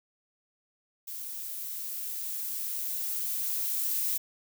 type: noise with level ramp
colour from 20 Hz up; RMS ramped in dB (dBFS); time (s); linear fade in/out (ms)
violet; -39 to -29; 1.07-4.18; 10
effects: none